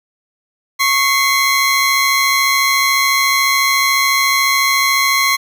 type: tone pair together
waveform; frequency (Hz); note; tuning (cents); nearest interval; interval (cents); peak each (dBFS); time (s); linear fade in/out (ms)
25% pulse; 1100 / 2066; C#6 / C7; -14 / -22; major seventh; 1092; -11; 0.79-5.37; 20
effects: none